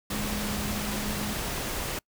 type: tone in noise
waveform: sine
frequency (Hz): 207.7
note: G#3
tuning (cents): 0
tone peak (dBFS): -33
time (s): 0.11-1.34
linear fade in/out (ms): 5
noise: pink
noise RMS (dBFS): -32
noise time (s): 0.1-1.99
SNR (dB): -4
effects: noise-tail reverb RT60 0.1 s tail -26 dB re dry